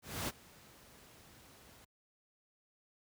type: noise with ADSR envelope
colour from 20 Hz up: pink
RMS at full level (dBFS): -36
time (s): 0.02-1.85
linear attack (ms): 260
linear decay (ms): 33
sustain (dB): -23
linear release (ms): 8
effects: high-pass 60 Hz 12 dB/octave